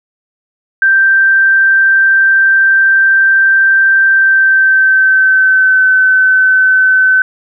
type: tone with pitch glide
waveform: sine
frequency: 1568 to 1522.5 Hz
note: G6 to F#6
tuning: 0 to +49 cents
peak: -5 dBFS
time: 0.82-7.22 s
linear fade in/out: 2 ms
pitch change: -51 cents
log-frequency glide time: 4.09-5.85 s
effects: none